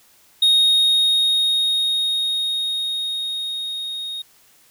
triangle tone with level ramp, 3729 Hz, A#7, in tune, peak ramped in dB -10 to -25 dBFS, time 0.42-4.22 s, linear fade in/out 5 ms, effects white hiss -54 dBFS RMS until 4.7 s

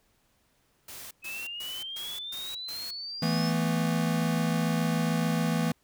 white noise bursts, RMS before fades -43 dBFS, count 6, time 0.88-2.91 s, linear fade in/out 5 ms, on 230 ms, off 130 ms
sine exponential sweep, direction up, 2558 to 5330 Hz, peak -35 dBFS, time 1.22-3.53 s, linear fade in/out 50 ms
square chord, E suspended fourth, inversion none, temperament equal, 164.81 / 220 / 246.9 Hz, E3 / A3 / B3, 0 / 0 / 0 cents, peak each -28 / -31 / -33 dBFS, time 3.22-5.72 s, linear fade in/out 5 ms
effects pink hiss -69 dBFS RMS until 5.83 s

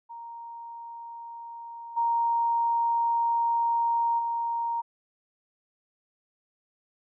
sine tone with level steps, 932.3 Hz, A#5, in tune, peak -38 / -22 / -26 dBFS, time 0.09-4.82 s, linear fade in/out 20 ms, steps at 1.96 / 4.18 s, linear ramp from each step 20 ms, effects none

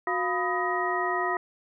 sine tone cluster, 365.1 / 699 / 995 / 1255 / 1889 Hz, F#4 / F5 / B5 / D#6 / A#6, -23 / +1 / +13 / +15 / +22 cents, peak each -31 dBFS, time 0.07-1.37 s, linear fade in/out 2 ms, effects none

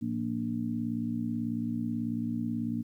harmonic tone with a mistuned harmonic, 58.27 Hz, A#1, in tune, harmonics 2 / 3 / 4 / 5, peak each -38 / -40 / -31 / -37 dBFS, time 0.01-2.83 s, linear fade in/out 20 ms, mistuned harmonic 2, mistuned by -50 cents, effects 11-bit

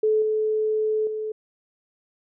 sine tone with level steps, 432.4 Hz, A4, 30 cents flat, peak -17 / -20 / -26 dBFS, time 0.03-1.32 s, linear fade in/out 5 ms, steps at 0.22 / 1.07 s, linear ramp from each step 2 ms, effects none

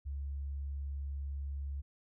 sine tone, 69.9 Hz, C#2, 15 cents sharp, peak -36 dBFS, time 0.05-1.82 s, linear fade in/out 20 ms, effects none

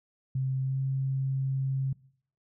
sine tone with pitch glide, 132.1 to 134.1 Hz, C3 to C3, +17 to +43 cents, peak -26 dBFS, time 0.35-1.93 s, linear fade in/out 5 ms, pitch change +26 cents, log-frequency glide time 0.61-0.79 s, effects noise-tail reverb RT60 0.6 s tail -22 dB re dry

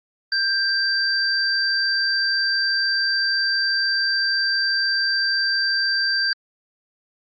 sine tone pair together, 1581 / 4686 Hz, G6 / D8, +14 / -5 cents, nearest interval octave + perfect fifth, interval 1881 cents, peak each -21 dBFS, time 0.32-6.33 s, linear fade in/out 2 ms, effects Opus 32 kbps

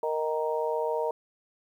harmonic tone, 155.56 Hz, D#3, in tune, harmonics 3 / 4 / 5 / 6, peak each -29 / -31 / -40 / -32 dBFS, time 0.03-1.11 s, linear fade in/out 2 ms, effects 10-bit

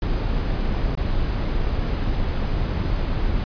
brown noise with dropouts, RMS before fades -22 dBFS, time 0.02-3.44 s, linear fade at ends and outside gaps 1 ms, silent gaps 0.952-0.974 s, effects resampled to 11025 Hz

